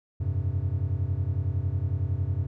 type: chord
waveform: triangle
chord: F suspended second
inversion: none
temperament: just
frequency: 87.31 / 98.22 / 130.96 Hz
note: F2 / G2 / C3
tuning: 0 / +4 / +2 cents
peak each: -27 / -26 / -30 dBFS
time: 0.2-2.47 s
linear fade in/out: 10 ms
effects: none